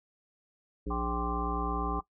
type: harmonic tone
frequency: 58.9 Hz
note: A#1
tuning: 19 cents sharp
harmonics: 1 / 3 / 5 / 7 / 9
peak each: -34 / -39 / -37 / -40 / -50 dBFS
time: 0.86-2 s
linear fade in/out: 10 ms
type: chord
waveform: sine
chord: G suspended fourth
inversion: none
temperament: equal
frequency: 784 / 1046.5 / 1174.7 Hz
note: G5 / C6 / D6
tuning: 0 / 0 / 0 cents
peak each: -37 / -38 / -37 dBFS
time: 0.9-2.01 s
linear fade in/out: 10 ms
effects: noise-tail reverb RT60 0.1 s tail -17 dB re dry